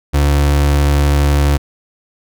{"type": "tone", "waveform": "35% pulse", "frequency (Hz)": 71.8, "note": "D2", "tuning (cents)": -39, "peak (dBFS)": -8, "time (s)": [0.13, 1.58], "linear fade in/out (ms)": 20, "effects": []}